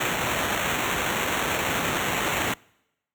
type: noise with sample-and-hold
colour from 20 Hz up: white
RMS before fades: -26 dBFS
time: 0-2.54 s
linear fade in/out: 5 ms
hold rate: 4900 Hz
effects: noise-tail reverb RT60 0.9 s tail -26 dB re dry + high-pass 60 Hz 12 dB/octave